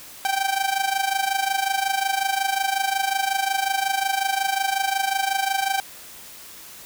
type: tone with amplitude modulation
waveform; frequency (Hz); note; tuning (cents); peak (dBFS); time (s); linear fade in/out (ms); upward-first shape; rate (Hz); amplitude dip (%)
sawtooth; 780; G5; -9; -14; 0.25-5.8; 0; sine; 25.5; 75
effects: white hiss -42 dBFS RMS until 6.85 s